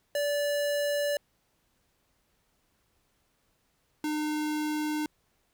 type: tone pair in turn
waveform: square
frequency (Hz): 580 / 303.5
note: D5 / D#4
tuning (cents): -22 / -43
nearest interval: major seventh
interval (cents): 1121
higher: first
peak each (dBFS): -27 / -29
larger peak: first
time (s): 0.15-1.17 / 4.04-5.06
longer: neither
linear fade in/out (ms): 2
effects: pink hiss -72 dBFS RMS until 5.53 s